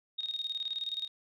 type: tone with tremolo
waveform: sine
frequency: 3723 Hz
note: A#7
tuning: 3 cents flat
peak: -31 dBFS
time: 0.18-1.08 s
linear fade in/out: 10 ms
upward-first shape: square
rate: 19 Hz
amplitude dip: 70%
effects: none